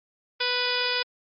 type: harmonic tone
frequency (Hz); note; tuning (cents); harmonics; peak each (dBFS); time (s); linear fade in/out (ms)
493.9; B4; 0; 1 / 2 / 3 / 4 / 5 / 6 / 7 / 8 / 9 / 10; -32 / -34 / -31 / -35 / -31 / -34 / -31 / -35 / -36 / -30; 0.4-1.03; 10
effects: MP3 32 kbps